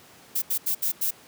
violet noise bursts at uneven times, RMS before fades -25 dBFS, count 5, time 0.35-0.42 / 0.5-0.58 / 0.66-0.75 / 0.82-0.92 / 1.01-1.11 s, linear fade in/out 10 ms, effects pink hiss -51 dBFS RMS until 1.27 s + high-pass 150 Hz 12 dB/octave

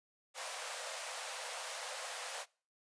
pink high-pass noise, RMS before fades -43 dBFS, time 0.34-2.46 s, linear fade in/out 50 ms, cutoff 490 Hz, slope 96 dB/octave, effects noise-tail reverb RT60 0.4 s tail -24 dB re dry + resampled to 22050 Hz

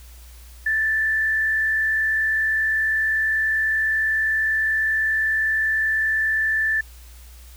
sine tone with frequency modulation, 1760 Hz, A6, in tune, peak -18 dBFS, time 0.66-6.81 s, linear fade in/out 5 ms, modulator 54.8 Hz, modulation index 0.4, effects added 60 Hz sine -41 dBFS peak until 7.56 s + white hiss -50 dBFS RMS until 7.56 s

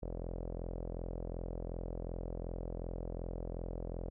sawtooth tone with low-pass filter, 42.7 Hz, F1, 38 cents flat, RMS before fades -41 dBFS, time 0.02-4.1 s, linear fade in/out 10 ms, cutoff 550 Hz, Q 3, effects none

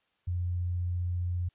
sine tone, 88.5 Hz, F2, 23 cents sharp, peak -28 dBFS, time 0.27-1.49 s, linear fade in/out 10 ms, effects white hiss -73 dBFS RMS until 1.54 s + resampled to 8000 Hz

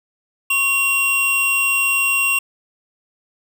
square tone pair together, 1093.9 / 2753 Hz, C#6 / F7, -23 / -25 cents, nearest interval octave + major third, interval 1598 cents, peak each -27 / -16 dBFS, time 0.5-2.39 s, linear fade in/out 5 ms, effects none

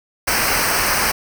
pink noise with comb filter, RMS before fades -18 dBFS, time 0.27-1.12 s, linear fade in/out 10 ms, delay 0.28 ms, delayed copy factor -0.75, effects none

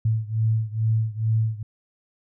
sine beating tone pair, 110 / 112.3 Hz, A2 / A2, 0 / +36 cents, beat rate 2.3 Hz, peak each -22 / -24 dBFS, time 0.05-1.63 s, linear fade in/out 5 ms, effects none

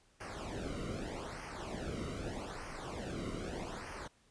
brown noise with flanger, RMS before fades -42 dBFS, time 0.2-4.08 s, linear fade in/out 10 ms, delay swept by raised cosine 0.26 to 1.2 ms, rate 0.81 Hz, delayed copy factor -0.85, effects pink hiss -69 dBFS RMS until 4.3 s + resampled to 22050 Hz

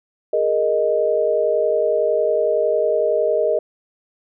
sine chord, Ab suspended second, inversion none, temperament equal, 415.3 / 466.2 / 622.3 Hz, Ab4 / Bb4 / Eb5, 0 / 0 / 0 cents, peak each -22 / -20 / -18 dBFS, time 0.33-3.59 s, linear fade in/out 5 ms, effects none

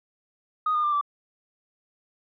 sine tone with pitch steps, 1244.5 / 1216.8 / 1189.7 / 1163.2 Hz, D#6 / D#6 / D6 / D6, 0 / -39 / +22 / -17 cents, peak -20 dBFS, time 0.66-1.012 s, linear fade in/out 5 ms, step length 88 ms, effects tanh soft clip ceiling -17 dBFS

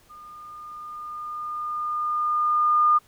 sine tone with level ramp, 1215 Hz, D#6, 42 cents flat, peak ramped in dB -42 to -14 dBFS, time 0.09-2.99 s, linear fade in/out 20 ms, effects pink hiss -58 dBFS RMS until 3.07 s

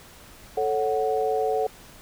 sine chord, F# minor, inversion first, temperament equal, 440 / 554.4 / 740 Hz, A4 / C#5 / F#5, 0 / 0 / 0 cents, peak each -24 / -29 / -26 dBFS, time 0.57-1.67 s, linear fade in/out 5 ms, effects pink hiss -48 dBFS RMS until 2.01 s

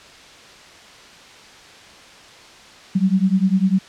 sine beating tone pair, 185 / 195 Hz, F#3 / G3, 0 / -9 cents, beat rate 10 Hz, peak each -17 dBFS, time 2.95-3.79 s, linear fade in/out 10 ms, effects white hiss -43 dBFS RMS until 3.88 s + low-pass 5000 Hz 12 dB/octave

